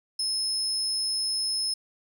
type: tone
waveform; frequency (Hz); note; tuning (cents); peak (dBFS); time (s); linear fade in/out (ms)
35% pulse; 5190; E8; -28; -23; 0.19-1.74; 5
effects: none